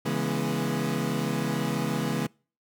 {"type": "chord", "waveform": "30% pulse", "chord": "C# minor seventh", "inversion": "none", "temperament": "equal with one note detuned", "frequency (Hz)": [138.59, 164.81, 207.7, 242.7], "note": ["C#3", "E3", "G#3", "B3"], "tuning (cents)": [0, 0, 0, -30], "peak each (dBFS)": -29, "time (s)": [0.05, 2.27], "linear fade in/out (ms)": 10, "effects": ["noise-tail reverb RT60 0.4 s tail -26 dB re dry"]}